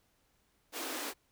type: high-pass noise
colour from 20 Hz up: pink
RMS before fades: -39 dBFS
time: 0.72-1.14 s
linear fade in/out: 50 ms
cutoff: 250 Hz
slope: 96 dB/octave
effects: pink hiss -73 dBFS RMS until 1.31 s